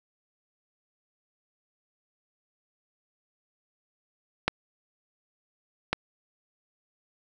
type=clicks; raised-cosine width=0.3 ms; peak=-6 / -8 dBFS; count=2; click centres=4.48 / 5.93 s; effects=none